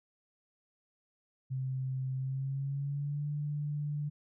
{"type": "tone with pitch glide", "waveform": "sine", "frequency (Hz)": [131.2, 147.27], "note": ["C3", "D3"], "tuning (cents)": [5, 5], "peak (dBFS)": -32, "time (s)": [1.5, 4.1], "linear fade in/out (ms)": 20, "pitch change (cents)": 200, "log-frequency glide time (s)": [2.16, 3.28], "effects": []}